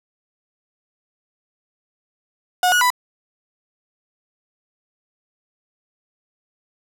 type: tone with pitch steps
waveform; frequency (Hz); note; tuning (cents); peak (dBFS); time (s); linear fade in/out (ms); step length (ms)
35% pulse; 726 / 1457 / 991; F#5 / F#6 / B5; -33 / -27 / +6; -12; 2.63-2.903; 2; 91
effects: none